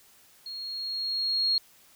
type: tone with level ramp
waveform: sine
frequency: 4282 Hz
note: C8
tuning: 39 cents sharp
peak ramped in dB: -36 to -21 dBFS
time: 0.46-1.58 s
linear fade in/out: 2 ms
effects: white hiss -58 dBFS RMS until 1.95 s